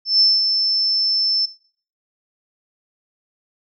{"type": "tone with ADSR envelope", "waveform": "sine", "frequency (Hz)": 5300, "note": "E8", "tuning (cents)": 9, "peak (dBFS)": -10, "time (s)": [0.05, 1.46], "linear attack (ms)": 150, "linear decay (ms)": 210, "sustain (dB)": -6, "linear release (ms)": 10, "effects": ["noise-tail reverb RT60 0.5 s tail -20 dB re dry"]}